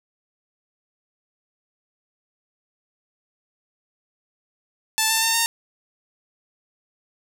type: tone with pitch steps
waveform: 5% pulse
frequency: 880 / 892.3 / 904.7 / 917.4 Hz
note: A5 / A5 / A5 / A#5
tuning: 0 / +24 / +48 / -28 cents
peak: -6 dBFS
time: 4.98-5.46 s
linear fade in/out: 0 ms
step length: 120 ms
effects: none